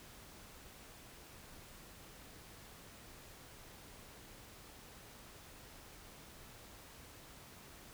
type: silence
effects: pink hiss -56 dBFS RMS until 7.93 s

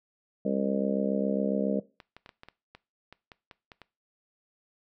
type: harmonic tone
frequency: 67.3 Hz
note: C2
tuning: 49 cents sharp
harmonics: 3 / 4 / 5 / 6 / 7 / 8 / 9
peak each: -29 / -33 / -40 / -39 / -32 / -34 / -34 dBFS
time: 0.45-1.8 s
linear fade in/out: 5 ms
type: clicks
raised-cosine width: 0.3 ms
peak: -30 dBFS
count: 12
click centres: 2.002 / 2.166 / 2.261 / 2.292 / 2.434 / 2.486 / 2.75 / 3.126 / 3.318 / 3.512 / 3.718 / 3.817 s
effects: noise-tail reverb RT60 0.3 s tail -20 dB re dry

